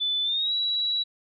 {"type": "tone with pitch glide", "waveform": "sine", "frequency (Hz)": [3500, 3906], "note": ["A7", "B7"], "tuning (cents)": [-10, -20], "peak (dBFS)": -23, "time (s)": [0, 1.04], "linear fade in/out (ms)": 20, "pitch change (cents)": 190, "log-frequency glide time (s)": [0.23, 0.53], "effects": []}